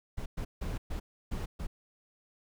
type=noise bursts at uneven times; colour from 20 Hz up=brown; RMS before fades=-35 dBFS; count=6; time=0.17-0.26 / 0.37-0.45 / 0.61-0.78 / 0.9-1 / 1.31-1.46 / 1.59-1.67 s; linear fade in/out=10 ms; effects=none